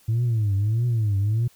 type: tone with vibrato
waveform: sine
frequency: 109.2 Hz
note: A2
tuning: 13 cents flat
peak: -17 dBFS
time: 0.08-1.48 s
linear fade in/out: 10 ms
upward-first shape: triangle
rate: 1.6 Hz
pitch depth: 210 cents each way
effects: tanh soft clip ceiling -17 dBFS + white hiss -57 dBFS RMS until 1.55 s